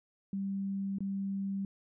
sine tone with dropouts, 196 Hz, G3, in tune, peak -32 dBFS, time 0.33-1.65 s, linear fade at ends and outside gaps 2 ms, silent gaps 0.985-1.005 s, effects none

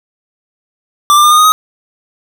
square tone with pitch steps, 1174.7 / 1191.1 / 1207.7 / 1224.6 / 1241.7 / 1259 Hz, D6 / D6 / D6 / D#6 / D#6 / D#6, 0 / +24 / +48 / -28 / -4 / +20 cents, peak -5 dBFS, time 1.1-1.52 s, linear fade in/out 0 ms, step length 70 ms, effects none

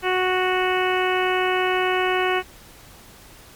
harmonic tone, 369 Hz, F#4, 5 cents flat, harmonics 1 / 2 / 3 / 4 / 5 / 6 / 7 / 8, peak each -22 / -25 / -27 / -28 / -29 / -30 / -30 / -31 dBFS, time 0.02-2.43 s, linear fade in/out 50 ms, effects pink hiss -46 dBFS RMS until 3.55 s + MP3 96 kbps

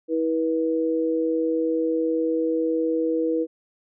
sine tone pair together, 323.4 / 484.8 Hz, E4 / B4, -33 / -32 cents, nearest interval perfect fifth, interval 701 cents, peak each -23 dBFS, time 0.08-3.47 s, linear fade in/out 50 ms, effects none

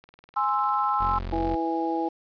click train, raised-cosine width 0.3 ms, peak -33 dBFS, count 26, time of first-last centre 0.04-1.29 s, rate 20 Hz
sine chord, Ab augmented, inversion none, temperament equal, 830.6 / 1046.5 / 1318.5 Hz, Ab5 / C6 / E6, 0 / 0 / 0 cents, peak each -26 dBFS, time 0.36-1.19 s, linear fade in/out 10 ms
30% pulse tone, 44.71 Hz, F1, 41 cents sharp, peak -27 dBFS, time 1-1.56 s, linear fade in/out 10 ms
harmonic tone, 164.81 Hz, E3, in tune, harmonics 2 / 3 / 4 / 5, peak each -27 / -33 / -36 / -28 dBFS, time 1.32-2.09 s, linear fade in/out 10 ms
effects resampled to 11025 Hz + 9-bit

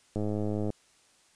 click train, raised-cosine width 2 ms, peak -19 dBFS, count 58, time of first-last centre 0.16-0.703 s, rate 105 Hz, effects white hiss -63 dBFS RMS until 1.35 s + resampled to 22050 Hz

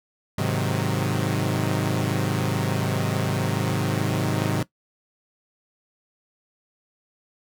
sawtooth chord, Ab dominant seventh, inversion none, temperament equal, 103.83 / 130.81 / 155.56 / 185 Hz, Ab2 / C3 / Eb3 / Gb3, 0 / 0 / 0 / 0 cents, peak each -23 / -23 / -24 / -25 dBFS, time 0.38-4.63 s, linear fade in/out 5 ms, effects noise-tail reverb RT60 0.1 s tail -18 dB re dry

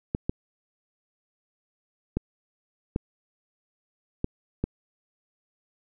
clicks, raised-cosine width 3 ms, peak -12 dBFS, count 6, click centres 0.149 / 0.295 / 2.17 / 2.961 / 4.244 / 4.64 s, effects none

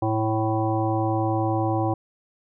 harmonic tone, 110 Hz, A2, in tune, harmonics 1 / 3 / 5 / 7 / 9 / 10, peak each -25 / -25 / -30 / -27 / -32 / -41 dBFS, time 0.02-1.94 s, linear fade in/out 5 ms, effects none

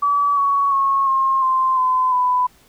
sine tone with pitch steps, 1146 / 1119.8 / 1094.2 / 1069.3 / 1044.8 / 1021 / 997.7 Hz, D6 / C#6 / C#6 / C6 / C6 / C6 / B5, -43 / +17 / -23 / +37 / -3 / -43 / +17 cents, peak -14 dBFS, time 0.02-2.47 s, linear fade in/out 10 ms, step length 350 ms, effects pink hiss -53 dBFS RMS until 2.68 s

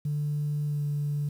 sine tone with pitch glide, 147.6 to 145.9 Hz, D3 to D3, +9 to -11 cents, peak -25 dBFS, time 0.05-1.29 s, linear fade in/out 5 ms, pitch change -20 cents, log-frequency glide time 0.66-0.82 s, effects tanh soft clip ceiling -22 dBFS + 9-bit

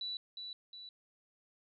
sine tone with echo, 3951 Hz, B7, in tune, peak -37 dBFS, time 0.01-0.17 s, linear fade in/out 2 ms, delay 360 ms, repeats 2, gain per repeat -5 dB, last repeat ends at 0.89 s, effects none

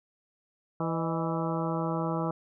harmonic tone with a mistuned harmonic, 164.81 Hz, E3, in tune, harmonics 1 / 2 / 3 / 4 / 5 / 6 / 7 / 8, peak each -31 / -34 / -36 / -37 / -38 / -39 / -39 / -40 dBFS, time 0.8-2.31 s, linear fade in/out 2 ms, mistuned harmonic 4, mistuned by -83 cents, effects none

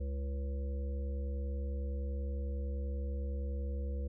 harmonic tone with a mistuned harmonic, 69.3 Hz, C#2, in tune, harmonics 1 / 3 / 5 / 7 / 8, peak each -34 / -48 / -53 / -48 / -54 dBFS, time 0-4.08 s, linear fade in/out 10 ms, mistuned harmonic 5, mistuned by -50 cents, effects none

